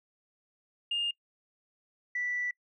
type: tone pair in turn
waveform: sine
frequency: 2823 / 1967 Hz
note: F7 / B6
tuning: +18 / -7 cents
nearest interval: tritone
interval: 625 cents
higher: first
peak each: -27 / -29 dBFS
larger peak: first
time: 0.91-1.11 / 2.15-2.51 s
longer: second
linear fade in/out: 5 ms
effects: noise-tail reverb RT60 0.1 s tail -26 dB re dry + tanh soft clip ceiling -24 dBFS